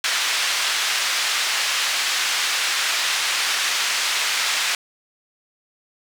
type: band-pass noise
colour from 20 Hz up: pink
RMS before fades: -22 dBFS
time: 0.04-4.75 s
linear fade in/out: 2 ms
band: 1700 to 6300 Hz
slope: 12 dB/octave
effects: none